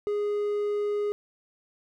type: tone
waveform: triangle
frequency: 413.7 Hz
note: G#4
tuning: 7 cents flat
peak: -23 dBFS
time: 0.07-1.12 s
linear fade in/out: 0 ms
effects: none